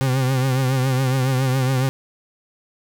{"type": "tone with vibrato", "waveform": "40% pulse", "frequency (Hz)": 130.81, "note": "C3", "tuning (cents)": 0, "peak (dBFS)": -16, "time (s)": [0.01, 1.89], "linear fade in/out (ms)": 0, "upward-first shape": "triangle", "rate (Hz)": 7.2, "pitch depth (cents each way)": 72, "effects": []}